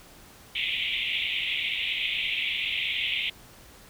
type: band-pass noise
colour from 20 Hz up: pink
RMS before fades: -29 dBFS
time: 0.55-3.3 s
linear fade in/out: 5 ms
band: 2100 to 3600 Hz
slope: 96 dB/octave
effects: pink hiss -51 dBFS RMS until 3.89 s